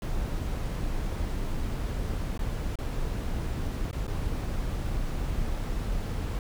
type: noise with dropouts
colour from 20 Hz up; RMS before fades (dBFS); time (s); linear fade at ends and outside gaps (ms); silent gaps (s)
brown; -30; 0.02-6.39; 1; 2.377-2.392 / 2.756-2.787 / 3.912-3.929 / 4.068-4.078
effects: none